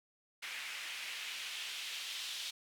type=noise with band-pass filter sweep; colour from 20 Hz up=white; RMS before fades=-43 dBFS; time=0.42-2.51 s; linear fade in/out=10 ms; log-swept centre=2200 to 3500 Hz; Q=1.9; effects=none